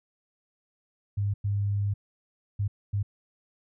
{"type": "tone bursts at uneven times", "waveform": "sine", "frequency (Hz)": 101.2, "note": "G#2", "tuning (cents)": -44, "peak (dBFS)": -24, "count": 4, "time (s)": [[1.17, 1.34], [1.44, 1.94], [2.59, 2.68], [2.93, 3.03]], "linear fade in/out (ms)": 10, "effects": []}